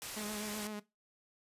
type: low-pass noise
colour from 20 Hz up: white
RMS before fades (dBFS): -44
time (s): 0.02-0.67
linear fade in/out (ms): 0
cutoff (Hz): 11000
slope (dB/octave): 12
type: tone with vibrato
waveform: sawtooth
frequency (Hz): 210.9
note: G#3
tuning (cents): +27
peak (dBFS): -36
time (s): 0.16-0.8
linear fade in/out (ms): 10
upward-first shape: sine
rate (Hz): 7.9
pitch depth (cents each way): 31
effects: noise-tail reverb RT60 0.2 s tail -17 dB re dry + resampled to 32000 Hz